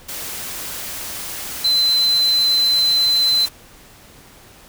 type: tone in noise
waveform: sine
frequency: 4054 Hz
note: B7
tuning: 45 cents sharp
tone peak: -13 dBFS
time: 1.64-3.46 s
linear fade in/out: 10 ms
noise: white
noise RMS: -29 dBFS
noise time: 0.08-3.49 s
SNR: +13 dB
effects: pink hiss -45 dBFS RMS until 4.68 s